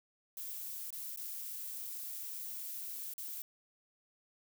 violet noise with dropouts, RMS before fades -43 dBFS, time 0.37-3.42 s, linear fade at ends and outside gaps 1 ms, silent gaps 0.905-0.927 / 1.161-1.173 / 3.137-3.18 s, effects none

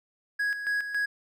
triangle tone with tremolo, 1661.2 Hz, G#6, in tune, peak -23 dBFS, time 0.39-1.06 s, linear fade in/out 10 ms, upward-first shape square, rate 3.6 Hz, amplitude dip 60%, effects none

